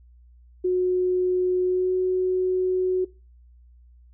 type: tone with pitch glide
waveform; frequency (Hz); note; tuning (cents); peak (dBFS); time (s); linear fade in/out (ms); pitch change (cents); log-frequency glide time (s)
sine; 365 to 369.5; F#4 to F#4; -24 to -2; -19; 0.64-3.05; 10; +22; 1.64-1.93
effects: noise-tail reverb RT60 0.3 s tail -21 dB re dry + added 60 Hz sine -49 dBFS peak until 4.13 s